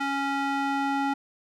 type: tone with band-pass filter sweep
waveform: square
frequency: 277.2 Hz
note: C#4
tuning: in tune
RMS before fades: -27 dBFS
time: 0-1.14 s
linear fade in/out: 10 ms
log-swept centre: 1400 to 880 Hz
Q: 0.97
effects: none